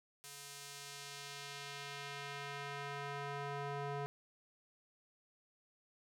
square tone with band-pass filter sweep, 141.9 Hz, C#3, 41 cents sharp, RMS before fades -45 dBFS, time 0.24-4.06 s, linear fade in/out 0 ms, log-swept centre 9300 to 740 Hz, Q 0.72, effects none

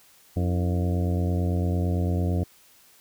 harmonic tone with a mistuned harmonic, 88.9 Hz, F2, 31 cents sharp, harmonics 1 / 2 / 3 / 4 / 5 / 6 / 7 / 8, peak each -23 / -29 / -33 / -35 / -37 / -39 / -40 / -41 dBFS, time 0.36-2.44 s, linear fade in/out 10 ms, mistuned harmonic 4, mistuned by -100 cents, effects white hiss -56 dBFS RMS until 3 s

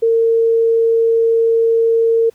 sine tone, 456.4 Hz, A#4, 37 cents flat, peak -10 dBFS, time 0.02-2.3 s, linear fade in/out 10 ms, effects pink hiss -55 dBFS RMS until 2.34 s

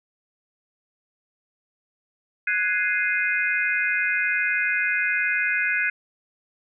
sine chord, Ab dominant seventh, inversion third, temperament equal, 1480 / 1661.2 / 2093 / 2489 Hz, Gb6 / Ab6 / C7 / Eb7, 0 / 0 / 0 / 0 cents, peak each -26 dBFS, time 2.47-5.9 s, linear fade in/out 5 ms, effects none

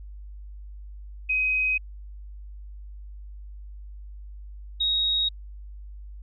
sine tone pair in turn, 2520 / 3776 Hz, D#7 / A#7, +21 / +22 cents, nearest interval perfect fifth, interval 701 cents, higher second, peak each -21 dBFS, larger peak neither, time 1.29-1.78 / 4.8-5.29 s, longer neither, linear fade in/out 10 ms, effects added 50 Hz sine -38 dBFS peak until 6.22 s

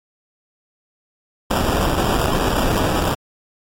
pink noise with sample-and-hold, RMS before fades -19 dBFS, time 1.5-3.15 s, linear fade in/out 10 ms, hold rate 2100 Hz, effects AAC 48 kbps

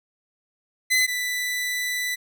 sawtooth tone pair in turn, 2023 / 1984.8 Hz, B6 / B6, +41 / +8 cents, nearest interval unison, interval 33 cents, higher first, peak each -14 / -21 dBFS, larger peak first, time 0.9-1.07 / 1.07-2.16 s, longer second, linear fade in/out 20 ms, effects none

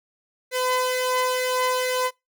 sawtooth tone pair together, 507.1 / 1012 Hz, B4 / B5, +46 / +42 cents, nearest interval octave, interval 1196 cents, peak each -19 / -23 dBFS, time 0.51-2.11 s, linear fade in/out 50 ms, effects noise-tail reverb RT60 0.2 s tail -23 dB re dry

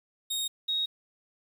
sawtooth / sine tone pair in turn, 3729 / 3766 Hz, A#7 / A#7, 0 / +17 cents, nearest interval unison, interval 17 cents, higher second, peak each -26 dBFS, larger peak neither, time 0.3-0.48 / 0.68-0.86 s, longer neither, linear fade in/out 10 ms, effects 9-bit

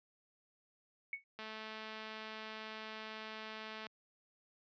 sine tone with exponential decay, 2217 Hz, C#7, in tune, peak -34 dBFS, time 1.13-1.24 s, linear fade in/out 2 ms, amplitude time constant 22 ms
click train, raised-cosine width 0.3 ms, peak -31 dBFS, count 541, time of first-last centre 1.39-3.867 s, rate 218 Hz
effects high-pass 100 Hz 12 dB/octave + resampled to 16000 Hz

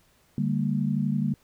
sine tone cluster, 147.5 / 198.5 / 230.5 Hz, D3 / G3 / A#3, +8 / +22 / -19 cents, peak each -27 / -27 / -28 dBFS, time 0.38-1.34 s, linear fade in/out 2 ms, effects pink hiss -63 dBFS RMS until 1.43 s

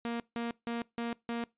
sawtooth tone bursts, 234.4 Hz, A#3, 10 cents sharp, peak -29 dBFS, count 5, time 0.05-1.44 s, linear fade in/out 0 ms, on 150 ms, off 160 ms, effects noise-tail reverb RT60 0.2 s tail -23 dB re dry + resampled to 8000 Hz

